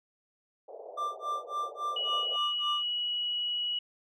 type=band-pass noise; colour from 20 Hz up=white; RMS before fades=-45 dBFS; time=0.68-2.37 s; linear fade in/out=10 ms; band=440 to 690 Hz; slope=48 dB/octave
type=tone with tremolo; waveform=triangle; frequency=1184 Hz; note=D6; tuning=14 cents sharp; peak=-27 dBFS; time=0.97-2.84 s; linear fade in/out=10 ms; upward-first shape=sine; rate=3.6 Hz; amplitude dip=100%
type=tone; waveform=sine; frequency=2922 Hz; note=F#7; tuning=22 cents flat; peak=-29 dBFS; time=1.96-3.79 s; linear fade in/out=5 ms
effects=none